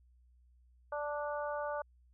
harmonic tone, 293.6 Hz, D4, in tune, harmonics 2 / 3 / 4 / 5, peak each -37 / -41 / -43 / -45 dBFS, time 0.92-1.82 s, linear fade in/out 5 ms, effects added 61 Hz sine -62 dBFS peak until 2.13 s

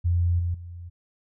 sine tone with level steps, 86.8 Hz, F2, 10 cents flat, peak -19 / -23 / -36 dBFS, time 0.04-0.9 s, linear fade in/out 20 ms, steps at 0.39 / 0.54 s, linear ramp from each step 5 ms, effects none

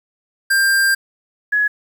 square / sine tone pair in turn, 1590 / 1684.5 Hz, G6 / G#6, +24 / +24 cents, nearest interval minor second, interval 100 cents, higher second, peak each -13 dBFS, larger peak neither, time 0.5-0.95 / 1.52-1.68 s, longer first, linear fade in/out 10 ms, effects 8-bit

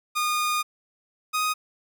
sawtooth tone pair in turn, 1223 / 1248.7 Hz, D#6 / D#6, -30 / +6 cents, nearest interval unison, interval 36 cents, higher second, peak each -19 dBFS, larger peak neither, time 0.15-0.63 / 1.33-1.54 s, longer first, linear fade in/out 20 ms, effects none

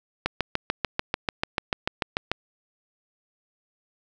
click train, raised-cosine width 0.3 ms, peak -7 dBFS, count 15, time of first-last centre 0.26-2.316 s, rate 6.81 Hz, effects none

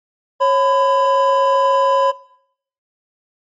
triangle tone pair together, 546.9 / 1006 Hz, C#5 / B5, -23 / +32 cents, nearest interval major seventh, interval 1055 cents, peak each -12 dBFS, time 0.4-2.12 s, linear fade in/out 20 ms, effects noise-tail reverb RT60 0.7 s tail -21 dB re dry + MP3 32 kbps

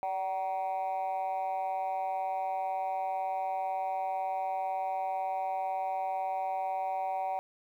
sine tone with amplitude modulation, 760 Hz, F#5, 46 cents sharp, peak -24 dBFS, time 0.03-7.39 s, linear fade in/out 0 ms, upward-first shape sine, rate 182 Hz, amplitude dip 95%, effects tanh soft clip ceiling -26 dBFS + 11-bit

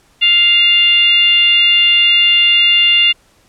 sine tone with frequency modulation, 2800 Hz, F7, 4 cents sharp, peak -7 dBFS, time 0.21-3.13 s, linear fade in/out 20 ms, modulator 702 Hz, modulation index 0.7, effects pink hiss -52 dBFS RMS until 3.48 s + low-pass 11000 Hz 12 dB/octave

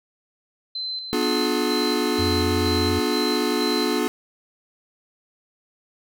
sine tone with tremolo, 4070 Hz, C8, 49 cents flat, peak -26 dBFS, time 0.75-3.99 s, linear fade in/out 5 ms, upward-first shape square, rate 2.1 Hz, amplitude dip 45%
square chord, B diminished seventh, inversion none, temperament just, 246.9 / 296.3 / 355.6 / 426.7 Hz, B3 / D4 / F4 / Ab4, 0 / +15 / +31 / +47 cents, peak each -27 dBFS, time 1.13-4.08 s, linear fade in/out 0 ms
sine tone with vibrato, 88.3 Hz, F2, 20 cents sharp, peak -24 dBFS, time 2.18-3 s, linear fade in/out 20 ms, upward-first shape triangle, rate 3.2 Hz, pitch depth 34 cents each way
effects none

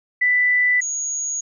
sine tone pair in turn, 1985 / 6677 Hz, B6 / G#8, +8 / +8 cents, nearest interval octave + major sixth, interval 2100 cents, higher second, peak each -14 / -22 dBFS, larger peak first, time 0.21-0.81 / 0.81-1.41 s, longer neither, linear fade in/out 10 ms, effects none

